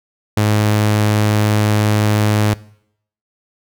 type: tone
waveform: sawtooth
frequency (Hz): 105.8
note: G#2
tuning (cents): +33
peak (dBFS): -8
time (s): 0.37-2.54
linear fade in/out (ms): 5
effects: noise-tail reverb RT60 0.7 s tail -21 dB re dry